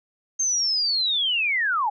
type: linear sweep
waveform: sine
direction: down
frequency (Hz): 6410 to 784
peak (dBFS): -20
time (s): 0.39-1.9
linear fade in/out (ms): 10
effects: none